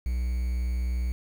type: tone with quantisation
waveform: triangle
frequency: 61.3 Hz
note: B1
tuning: 12 cents flat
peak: -23 dBFS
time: 0.06-1.12 s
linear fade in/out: 0 ms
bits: 8
effects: none